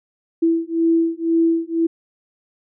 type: beating tone pair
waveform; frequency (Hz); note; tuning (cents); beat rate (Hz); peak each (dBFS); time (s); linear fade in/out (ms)
sine; 329.6 / 331.6; E4 / E4; 0 / +10; 2; -18; 0.42-1.87; 10
effects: none